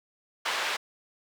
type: band-pass noise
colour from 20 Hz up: white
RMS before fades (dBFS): -30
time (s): 0.45-0.77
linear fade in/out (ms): 10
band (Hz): 650 to 2800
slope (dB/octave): 12
effects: none